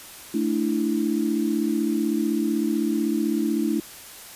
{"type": "chord", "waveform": "sine", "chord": "A suspended fourth", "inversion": "none", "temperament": "equal", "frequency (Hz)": [220, 293.7, 329.6], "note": ["A3", "D4", "E4"], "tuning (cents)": [0, 0, 0], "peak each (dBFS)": -25, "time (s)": [0.34, 3.8], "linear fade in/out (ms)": 5, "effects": ["white hiss -42 dBFS RMS until 4.35 s", "resampled to 32000 Hz"]}